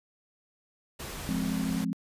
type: noise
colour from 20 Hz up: pink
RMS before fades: -39 dBFS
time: 0.99-1.85 s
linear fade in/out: 10 ms
type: chord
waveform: sine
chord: F minor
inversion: none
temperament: just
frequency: 174.61 / 209.5 / 261.9 Hz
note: F3 / Ab3 / C4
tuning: 0 / +15 / +2 cents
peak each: -32 dBFS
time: 1.29-1.93 s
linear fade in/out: 0 ms
effects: resampled to 32000 Hz